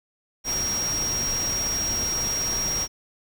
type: tone in noise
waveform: sine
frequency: 5620 Hz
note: F8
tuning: 10 cents sharp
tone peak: -24 dBFS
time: 0.44-2.88 s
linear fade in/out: 50 ms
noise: pink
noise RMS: -32 dBFS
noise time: 0.44-2.88 s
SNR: +5 dB
effects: none